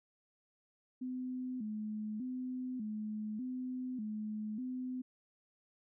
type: tone with vibrato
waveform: sine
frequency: 233.1 Hz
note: A#3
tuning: in tune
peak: -37 dBFS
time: 1.01-5.02 s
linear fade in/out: 10 ms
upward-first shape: square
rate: 0.84 Hz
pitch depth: 150 cents each way
effects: none